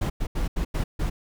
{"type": "noise bursts at uneven times", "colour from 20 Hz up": "brown", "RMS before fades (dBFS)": -25, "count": 6, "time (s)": [[0.01, 0.1], [0.2, 0.27], [0.35, 0.48], [0.56, 0.65], [0.74, 0.84], [0.99, 1.1]], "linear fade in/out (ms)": 10, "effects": []}